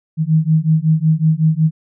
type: beating tone pair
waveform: sine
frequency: 155.56 / 160.96 Hz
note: D#3 / E3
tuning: 0 / -41 cents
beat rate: 5.4 Hz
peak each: -14 dBFS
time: 0.17-1.71 s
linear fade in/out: 50 ms
effects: none